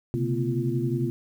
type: tone cluster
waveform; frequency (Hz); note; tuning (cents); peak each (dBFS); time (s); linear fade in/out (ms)
sine; 127.8 / 139 / 225.4 / 250.9 / 344.8; C3 / C#3 / A3 / B3 / F4; -40 / +5 / +42 / +28 / -22; -27 / -30 / -34 / -32 / -29; 0.14-1.1; 0
effects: 9-bit